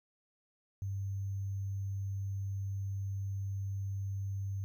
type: tone with sample-and-hold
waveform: sine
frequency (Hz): 98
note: G2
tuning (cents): 0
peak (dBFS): -34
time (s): 0.82-4.64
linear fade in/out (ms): 0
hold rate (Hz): 6300
effects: none

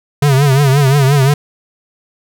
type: tone with vibrato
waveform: square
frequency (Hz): 138.59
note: C#3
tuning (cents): 0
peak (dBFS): -8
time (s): 0.22-1.34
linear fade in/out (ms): 5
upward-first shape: triangle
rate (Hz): 5.7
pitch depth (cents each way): 120
effects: none

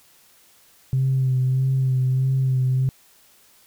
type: tone with vibrato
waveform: sine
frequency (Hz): 130.81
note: C3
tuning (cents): 0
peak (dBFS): -16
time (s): 0.93-2.89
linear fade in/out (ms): 0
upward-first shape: sine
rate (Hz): 1.6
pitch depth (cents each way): 29
effects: tanh soft clip ceiling -13 dBFS + white hiss -55 dBFS RMS until 3.66 s

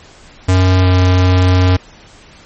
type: tone with pitch glide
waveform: square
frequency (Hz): 92.5 to 91.65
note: F#2 to F#2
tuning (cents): 0 to -16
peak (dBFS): -8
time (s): 0.48-1.77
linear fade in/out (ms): 10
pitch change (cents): -16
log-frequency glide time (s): 0.81-0.87
effects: pink hiss -41 dBFS RMS until 2.45 s + MP3 32 kbps

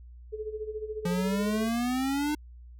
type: tone with tremolo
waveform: sine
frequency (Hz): 430.1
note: A4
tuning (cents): -39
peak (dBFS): -30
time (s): 0.32-1.69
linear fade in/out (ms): 20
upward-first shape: sine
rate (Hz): 14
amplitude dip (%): 75
type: exponential sweep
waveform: square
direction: up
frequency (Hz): 172.9 to 303.7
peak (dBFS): -27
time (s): 1.05-2.35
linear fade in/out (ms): 5
effects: added 60 Hz sine -45 dBFS peak until 2.79 s

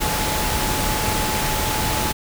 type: tone in noise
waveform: sine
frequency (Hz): 859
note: A5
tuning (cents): -42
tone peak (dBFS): -27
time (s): 0-2.13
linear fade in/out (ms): 20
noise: pink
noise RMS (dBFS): -22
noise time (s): 0-2.13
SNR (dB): -8
effects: none

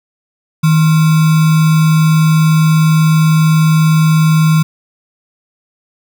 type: tone with sample-and-hold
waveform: sine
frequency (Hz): 158.6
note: D#3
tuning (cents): +33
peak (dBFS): -6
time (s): 0.63-4.63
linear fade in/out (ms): 10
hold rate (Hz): 1225
effects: none

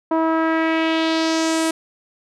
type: tone with low-pass filter sweep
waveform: sawtooth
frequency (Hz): 323.1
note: E4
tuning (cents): -35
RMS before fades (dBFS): -19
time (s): 0.11-1.71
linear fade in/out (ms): 5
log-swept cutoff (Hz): 950 to 9800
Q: 2
effects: none

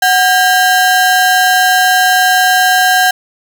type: ring-modulated tone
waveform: 45% pulse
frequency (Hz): 1174.7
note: D6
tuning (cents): 0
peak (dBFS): -4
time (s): 0.02-3.11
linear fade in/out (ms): 5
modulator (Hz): 434
effects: none

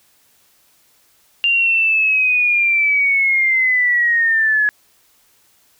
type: linear sweep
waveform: sine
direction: down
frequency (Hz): 2794 to 1686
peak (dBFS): -12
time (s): 1.44-4.69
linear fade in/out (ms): 0
effects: white hiss -56 dBFS RMS until 5.79 s

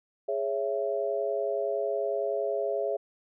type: chord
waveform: sine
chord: C# minor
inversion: second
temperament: just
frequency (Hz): 415.8 / 554.4 / 665.2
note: G#4 / C#5 / E5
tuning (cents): +2 / 0 / +16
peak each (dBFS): -31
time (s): 0.28-2.97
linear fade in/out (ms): 10
effects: none

